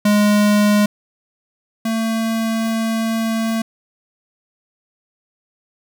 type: tone pair in turn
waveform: square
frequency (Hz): 207.7 / 224.7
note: G#3 / A3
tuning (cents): 0 / +37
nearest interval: minor second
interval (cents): 137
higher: second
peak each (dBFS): -12 / -18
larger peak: first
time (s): 0.05-0.86 / 1.85-3.62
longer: second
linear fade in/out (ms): 5
effects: none